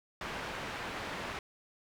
white low-pass noise, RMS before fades -40 dBFS, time 0.21-1.39 s, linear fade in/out 2 ms, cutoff 2000 Hz, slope 12 dB/octave, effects none

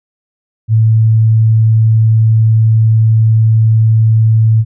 sine tone, 111.1 Hz, A2, 17 cents sharp, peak -5 dBFS, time 0.68-4.65 s, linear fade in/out 50 ms, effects none

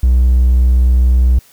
triangle tone, 62.3 Hz, B1, 16 cents sharp, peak -4 dBFS, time 0.03-1.39 s, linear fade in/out 5 ms, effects tanh soft clip ceiling -1 dBFS + white hiss -47 dBFS RMS until 1.52 s

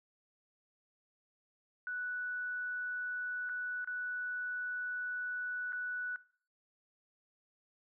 sine tone with dropouts, 1480 Hz, F#6, in tune, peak -36 dBFS, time 1.87-6.16 s, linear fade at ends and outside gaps 1 ms, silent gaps 3.491-3.495 / 3.845-3.874 / 5.723-5.73 s, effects noise-tail reverb RT60 0.5 s tail -20 dB re dry

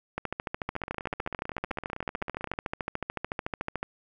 two click trains, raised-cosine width 0.5 ms, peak -21 / -15 dBFS, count 30 / 51, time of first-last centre 0.69-2.537 / 0.18-3.83 s, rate 15.7 / 13.7 Hz, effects none

